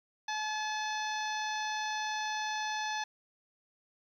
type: harmonic tone with a mistuned harmonic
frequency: 857 Hz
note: A5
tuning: 46 cents flat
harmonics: 1 / 2 / 3 / 4 / 5 / 6 / 7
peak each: -35 / -38 / -44 / -43 / -46 / -49 / -45 dBFS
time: 0.28-3.04 s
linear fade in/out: 5 ms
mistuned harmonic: 4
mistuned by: +45 cents
effects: 11-bit